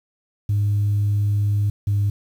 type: tone pair in turn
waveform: sine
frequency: 102.7 / 101.7 Hz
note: G#2 / G#2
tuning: -19 / -36 cents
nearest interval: unison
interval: 17 cents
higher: first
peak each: -15 dBFS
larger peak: neither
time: 0.49-1.7 / 1.87-2.1 s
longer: first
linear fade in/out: 5 ms
effects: tanh soft clip ceiling -14 dBFS + 8-bit